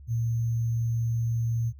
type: tone with sample-and-hold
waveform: sine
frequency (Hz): 115.5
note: A#2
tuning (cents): -16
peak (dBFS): -24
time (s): 0.07-1.73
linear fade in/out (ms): 50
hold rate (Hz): 6300
effects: noise-tail reverb RT60 0.1 s tail -26 dB re dry + added 70 Hz sine -44 dBFS peak until 1.79 s